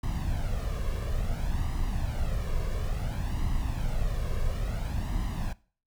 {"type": "noise with flanger", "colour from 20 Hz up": "brown", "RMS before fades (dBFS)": -29, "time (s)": [0.03, 5.53], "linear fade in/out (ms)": 5, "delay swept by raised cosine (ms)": [1, 1.82], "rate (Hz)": 0.58, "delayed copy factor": 0.65, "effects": ["noise-tail reverb RT60 0.4 s tail -20 dB re dry"]}